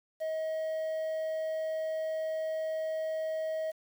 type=tone with quantisation; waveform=triangle; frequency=634 Hz; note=D#5; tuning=32 cents sharp; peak=-29 dBFS; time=0.2-3.72 s; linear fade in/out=20 ms; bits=9; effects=none